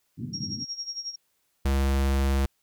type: band-pass noise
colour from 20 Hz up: pink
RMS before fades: -36 dBFS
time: 0.17-0.65 s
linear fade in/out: 20 ms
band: 100 to 300 Hz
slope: 48 dB/octave
type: tone with tremolo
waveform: sine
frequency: 5588 Hz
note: F8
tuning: in tune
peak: -29 dBFS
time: 0.33-1.16 s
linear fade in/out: 10 ms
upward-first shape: sine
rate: 11 Hz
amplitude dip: 80%
type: tone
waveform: square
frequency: 68 Hz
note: C#2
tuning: 33 cents flat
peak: -22 dBFS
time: 1.65-2.46 s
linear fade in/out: 5 ms
effects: white hiss -72 dBFS RMS until 2.62 s